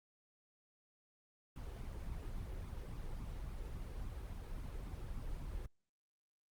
brown noise with flanger, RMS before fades -44 dBFS, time 1.56-5.66 s, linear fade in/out 2 ms, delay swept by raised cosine 0.82 to 2.42 ms, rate 3.6 Hz, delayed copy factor +0.5, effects Opus 24 kbps

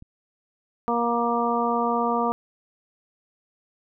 click, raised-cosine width 5 ms, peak -31 dBFS, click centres 0.024 s
harmonic tone, 236.1 Hz, A#3, 22 cents sharp, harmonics 1 / 2 / 3 / 4 / 5, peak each -27 / -27 / -27 / -27 / -27 dBFS, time 0.88-2.32 s, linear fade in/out 0 ms
effects none

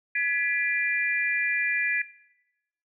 sine tone cluster, 1691 / 1979 / 2385 Hz, G#6 / B6 / D7, +31 / +3 / +26 cents, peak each -28 dBFS, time 0.15-2.02 s, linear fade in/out 5 ms, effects noise-tail reverb RT60 0.9 s tail -18 dB re dry

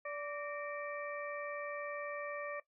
harmonic tone with a mistuned harmonic, 582 Hz, D5, 16 cents flat, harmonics 1 / 2 / 3 / 4, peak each -41 / -45 / -47 / -49 dBFS, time 0.05-2.6 s, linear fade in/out 5 ms, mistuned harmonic 3, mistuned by +87 cents, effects noise-tail reverb RT60 0.1 s tail -17 dB re dry

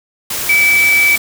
sine tone in noise, 2303 Hz, D7, 34 cents flat, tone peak -8 dBFS, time 0.49-1.16 s, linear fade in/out 5 ms, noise white, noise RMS -20 dBFS, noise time 0.3-1.18 s, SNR +9 dB, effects none

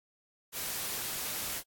white noise, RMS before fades -36 dBFS, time 0.52-1.63 s, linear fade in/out 50 ms, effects AAC 64 kbps

